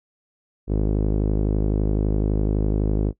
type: tone with low-pass filter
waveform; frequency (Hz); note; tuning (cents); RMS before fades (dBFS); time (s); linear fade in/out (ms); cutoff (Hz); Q
sawtooth; 51.91; G#1; 0; -21; 0.67-3.13; 50; 390; 1.8
effects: noise-tail reverb RT60 0.1 s tail -21 dB re dry